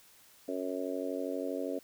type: harmonic tone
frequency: 92.5 Hz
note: F#2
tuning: in tune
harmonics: 3 / 4 / 5 / 6 / 7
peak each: -37 / -41 / -39 / -39 / -42 dBFS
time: 0.48-1.79 s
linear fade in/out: 5 ms
effects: white hiss -60 dBFS RMS until 1.83 s